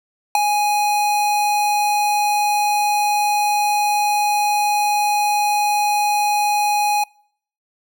square tone with ADSR envelope, 830.6 Hz, G#5, in tune, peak -8 dBFS, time 0.35-7.04 s, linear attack 3 ms, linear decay 4 ms, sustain -8 dB, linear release 6 ms, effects noise-tail reverb RT60 0.6 s tail -26 dB re dry

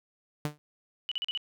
sawtooth tone with exponential decay, 148.9 Hz, D3, 24 cents sharp, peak -22 dBFS, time 0.45-0.58 s, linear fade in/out 0 ms, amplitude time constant 27 ms
sine tone bursts, 2960 Hz, F#7, in tune, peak -29 dBFS, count 5, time 1.09-1.375 s, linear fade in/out 0 ms, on 25 ms, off 40 ms
effects none

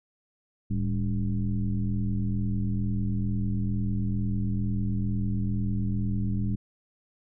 sine tone with frequency modulation, 110 Hz, A2, in tune, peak -24 dBFS, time 0.7-6.56 s, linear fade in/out 10 ms, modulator 88.9 Hz, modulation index 1.3, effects none

